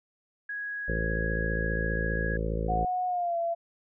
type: tone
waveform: sine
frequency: 1661.2 Hz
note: G#6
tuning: in tune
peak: -32 dBFS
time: 0.49-2.37 s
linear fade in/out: 5 ms
type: harmonic tone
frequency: 54.9 Hz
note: A1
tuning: 3 cents flat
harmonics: 1 / 2 / 3 / 4 / 5 / 6 / 7 / 8 / 9 / 10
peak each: -30 / -37 / -35 / -40 / -46 / -42 / -41 / -39 / -37 / -40 dBFS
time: 0.88-2.85 s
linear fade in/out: 5 ms
type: tone with pitch glide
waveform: sine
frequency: 730 to 677.2 Hz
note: F#5 to E5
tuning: -24 to +46 cents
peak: -26 dBFS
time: 2.68-3.55 s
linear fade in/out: 20 ms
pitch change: -130 cents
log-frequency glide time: 3.07-3.37 s
effects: none